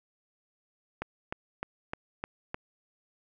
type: click train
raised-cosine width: 0.5 ms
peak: -18 dBFS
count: 6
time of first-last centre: 1.02-2.544 s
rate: 3.28 Hz
effects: none